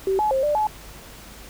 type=tone with pitch steps; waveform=sine; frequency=384.8 / 851 / 532 / 592 / 855 Hz; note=G4 / G#5 / C5 / D5 / A5; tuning=-32 / +42 / +29 / +14 / -50 cents; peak=-18 dBFS; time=0.07-0.67 s; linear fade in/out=2 ms; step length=120 ms; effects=added 50 Hz sine -46 dBFS peak until 1.49 s + pink hiss -43 dBFS RMS until 1.49 s